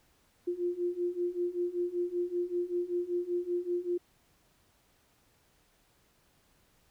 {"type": "beating tone pair", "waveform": "sine", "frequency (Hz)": [349.2, 354.4], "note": ["F4", "F4"], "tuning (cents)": [0, 25], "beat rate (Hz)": 5.2, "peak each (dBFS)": [-34, -32], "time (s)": [0.47, 3.98], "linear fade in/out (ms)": 10, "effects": ["pink hiss -68 dBFS RMS until 6.9 s"]}